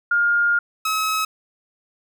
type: tone pair in turn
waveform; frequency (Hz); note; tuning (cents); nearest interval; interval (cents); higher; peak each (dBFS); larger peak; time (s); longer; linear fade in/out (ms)
sine / sawtooth; 1414 / 1283.1; F6 / E6; +21 / -47; major second; 168; first; -15 / -16; first; 0.11-0.59 / 0.85-1.25; first; 5
effects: none